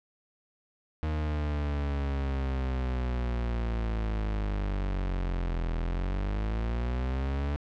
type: linear two-way sweep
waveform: 40% pulse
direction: down then up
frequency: 77.78 to 41 to 72.8 Hz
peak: -27 dBFS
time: 1.03-7.56 s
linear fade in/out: 0 ms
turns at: 5.77 s
effects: low-pass 3000 Hz 12 dB/octave